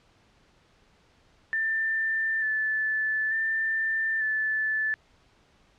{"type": "tone with vibrato", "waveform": "sine", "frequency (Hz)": 1765, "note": "A6", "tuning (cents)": 5, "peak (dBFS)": -24, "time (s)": [1.53, 4.94], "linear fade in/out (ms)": 0, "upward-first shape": "square", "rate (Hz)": 0.56, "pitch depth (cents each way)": 19, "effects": ["pink hiss -62 dBFS RMS until 5.78 s", "low-pass 5000 Hz 12 dB/octave"]}